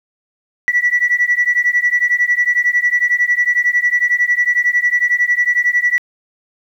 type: beating tone pair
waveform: sine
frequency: 1947 / 1958 Hz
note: B6 / B6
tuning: -25 / -15 cents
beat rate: 11 Hz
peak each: -14 dBFS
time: 0.68-5.98 s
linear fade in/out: 0 ms
effects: tanh soft clip ceiling -5 dBFS + 8-bit